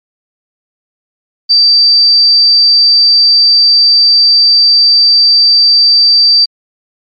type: tone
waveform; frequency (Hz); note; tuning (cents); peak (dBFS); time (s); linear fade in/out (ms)
sine; 4659; D8; -15; -3; 1.49-6.46; 20
effects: MP3 32 kbps